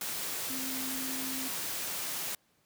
sine tone in noise, 262.8 Hz, C4, 8 cents sharp, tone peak -39 dBFS, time 0.5-1.48 s, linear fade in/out 2 ms, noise white, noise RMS -36 dBFS, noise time 0.01-2.35 s, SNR -6 dB, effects pink hiss -70 dBFS RMS until 2.65 s + high-pass 100 Hz 12 dB/octave

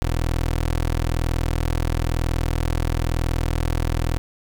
20% pulse tone, 41.02 Hz, E1, 8 cents flat, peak -15 dBFS, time 0.02-4.18 s, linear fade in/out 0 ms, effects none

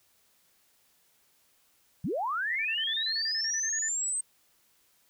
sine linear sweep, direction up, 120.3 to 8370 Hz, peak -28 dBFS, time 2.04-4.21 s, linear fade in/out 5 ms
sine tone bursts, 1791 Hz, A6, 30 cents sharp, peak -34 dBFS, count 15, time 2.49-3.886 s, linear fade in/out 5 ms, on 66 ms, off 29 ms
effects white hiss -67 dBFS RMS until 5.09 s

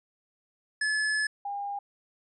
square / sine tone pair in turn, 1718 / 806.6 Hz, A6 / G5, -42 / +49 cents, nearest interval octave + minor second, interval 1309 cents, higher first, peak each -26 / -31 dBFS, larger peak first, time 0.81-1.27 / 1.45-1.79 s, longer first, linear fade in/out 5 ms, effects resampled to 24000 Hz

